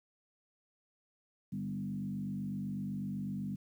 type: tone with frequency modulation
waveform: sine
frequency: 196.4 Hz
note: G3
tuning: 4 cents sharp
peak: -35 dBFS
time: 1.52-3.56 s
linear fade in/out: 10 ms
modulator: 48 Hz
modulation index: 1.1
effects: 11-bit